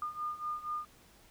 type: beating tone pair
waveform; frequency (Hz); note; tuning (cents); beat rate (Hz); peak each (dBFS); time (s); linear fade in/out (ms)
sine; 1212 / 1216.2; D#6 / D#6; -46 / -40; 4.2; -40 / -37; 0.02-0.85; 2
effects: pink hiss -61 dBFS RMS until 1.3 s